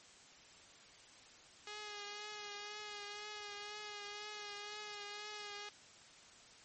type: tone with vibrato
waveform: 5% pulse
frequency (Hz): 415.3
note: G#4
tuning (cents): 0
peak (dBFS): -34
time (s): 1.67-5.69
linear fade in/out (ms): 2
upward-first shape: triangle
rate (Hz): 2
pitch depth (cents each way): 30
effects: white hiss -60 dBFS RMS until 6.64 s + MP3 32 kbps